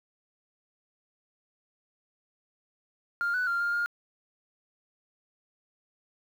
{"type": "tone with pitch steps", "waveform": "sine", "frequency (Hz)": [1401, 1488, 1391, 1404, 1414], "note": ["F6", "F#6", "F6", "F6", "F6"], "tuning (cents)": [5, 9, -7, 9, 21], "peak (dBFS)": -24, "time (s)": [3.21, 3.86], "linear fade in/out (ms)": 0, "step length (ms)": 130, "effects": ["tanh soft clip ceiling -23 dBFS", "9-bit"]}